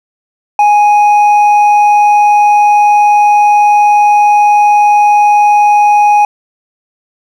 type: tone with hard clipping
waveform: sine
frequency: 830.6 Hz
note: G#5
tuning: in tune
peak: -5 dBFS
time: 0.59-6.25 s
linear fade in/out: 2 ms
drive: 4 dB
effects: none